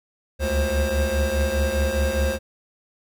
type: tone cluster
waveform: square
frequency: 69.6 / 74.5 / 531 Hz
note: C#2 / D2 / C5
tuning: +8 / +25 / +25 cents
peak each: -25 dBFS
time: 0.39-2.39 s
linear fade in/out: 50 ms
effects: none